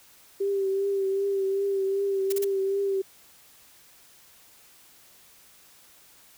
sine tone with vibrato, 392.1 Hz, G4, in tune, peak -23 dBFS, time 0.4-3.02 s, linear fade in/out 10 ms, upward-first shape triangle, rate 2.6 Hz, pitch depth 36 cents each way
blue noise bursts, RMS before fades -32 dBFS, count 3, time 2.3-2.445 s, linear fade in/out 5 ms, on 25 ms, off 35 ms
effects white hiss -55 dBFS RMS until 6.37 s

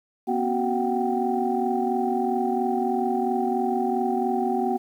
sine tone cluster, 242.4 / 266.7 / 372.2 / 737 / 780 Hz, B3 / C4 / F#4 / F#5 / G5, -32 / +33 / +10 / -7 / -9 cents, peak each -26 / -34 / -26 / -29 / -27 dBFS, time 0.27-4.78 s, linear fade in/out 20 ms, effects tanh soft clip ceiling -10 dBFS + 9-bit

